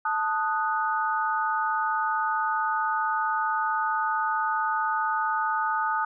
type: chord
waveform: sine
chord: D# diminished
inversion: second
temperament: equal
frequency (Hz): 880 / 1244.5 / 1480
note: A5 / D#6 / F#6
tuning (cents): 0 / 0 / 0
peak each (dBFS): -27 / -27 / -30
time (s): 0.05-6.05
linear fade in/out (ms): 5
effects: none

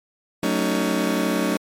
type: chord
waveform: 30% pulse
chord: D# half-diminished seventh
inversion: first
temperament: just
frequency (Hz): 186.68 / 224 / 280 / 311.1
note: F#3 / A3 / C#4 / D#4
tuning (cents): +16 / +31 / +18 / 0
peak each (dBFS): -23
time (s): 0.43-1.57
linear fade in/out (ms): 2
effects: MP3 64 kbps

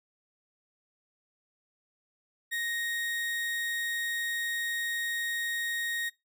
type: tone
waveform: 35% pulse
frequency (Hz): 1868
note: A#6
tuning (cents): +3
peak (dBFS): -29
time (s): 2.51-6.1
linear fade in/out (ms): 20
effects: noise-tail reverb RT60 0.2 s tail -20 dB re dry

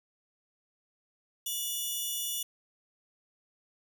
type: tone pair together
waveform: 10% pulse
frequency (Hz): 2914 / 3466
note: F#7 / A7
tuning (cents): -27 / -27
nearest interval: minor third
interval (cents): 300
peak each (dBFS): -27 / -27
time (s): 1.46-2.43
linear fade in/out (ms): 5
effects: none

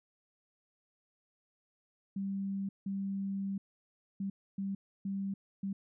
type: tone bursts at uneven times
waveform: sine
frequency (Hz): 196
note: G3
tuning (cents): 0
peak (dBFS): -33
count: 6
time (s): 2.16-2.69 / 2.86-3.58 / 4.2-4.3 / 4.58-4.75 / 5.05-5.34 / 5.63-5.73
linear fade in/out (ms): 5
effects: none

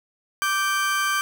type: tone pair together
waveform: 35% pulse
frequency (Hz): 1173 / 1559.9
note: D6 / G6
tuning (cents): -2 / -9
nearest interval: perfect fourth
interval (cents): 493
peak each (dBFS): -22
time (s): 0.42-1.21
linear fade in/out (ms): 0
effects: none

